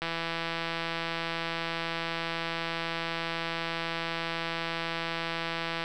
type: click train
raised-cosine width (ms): 0.3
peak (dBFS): -16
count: 967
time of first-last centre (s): 0.02-5.839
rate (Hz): 166
effects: none